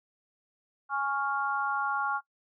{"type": "chord", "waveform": "sine", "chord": "Db major", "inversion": "second", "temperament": "equal", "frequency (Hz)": [830.6, 1108.7, 1396.9], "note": ["Ab5", "Db6", "F6"], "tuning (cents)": [0, 0, 0], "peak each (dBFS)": [-32, -32, -31], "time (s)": [0.89, 2.21], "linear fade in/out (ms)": 50, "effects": ["noise-tail reverb RT60 0.1 s tail -20 dB re dry"]}